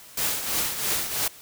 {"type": "noise with tremolo", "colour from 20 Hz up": "white", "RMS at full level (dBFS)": -24, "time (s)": [0.17, 1.28], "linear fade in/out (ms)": 5, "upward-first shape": "triangle", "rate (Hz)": 3, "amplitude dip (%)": 65, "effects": ["white hiss -47 dBFS RMS until 1.41 s"]}